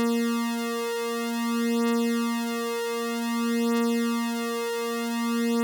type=beating tone pair; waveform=30% pulse; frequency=233.1 / 233.63 Hz; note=A#3 / A#3; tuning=0 / +4 cents; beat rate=0.53 Hz; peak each=-24 / -25 dBFS; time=0-5.63 s; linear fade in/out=0 ms; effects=none